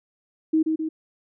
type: tone with echo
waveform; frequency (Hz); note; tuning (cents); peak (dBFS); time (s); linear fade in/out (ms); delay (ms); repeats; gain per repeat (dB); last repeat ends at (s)
sine; 316.5; D#4; +30; -16; 0.53-0.63; 10; 130; 2; -4; 0.89
effects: none